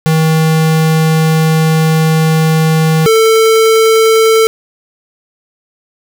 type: tone pair in turn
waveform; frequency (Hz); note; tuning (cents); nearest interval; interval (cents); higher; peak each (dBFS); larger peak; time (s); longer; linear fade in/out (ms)
square; 159.1 / 445; D#3 / A4; +39 / +20; octave + tritone; 1781; second; -8 / -6; second; 0.06-3.06 / 3.06-4.47; first; 0
effects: none